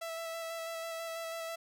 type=tone with vibrato; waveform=sawtooth; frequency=659.3 Hz; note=E5; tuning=in tune; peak=-34 dBFS; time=0.01-1.56 s; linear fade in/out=10 ms; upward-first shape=square; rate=6.1 Hz; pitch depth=12 cents each way; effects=none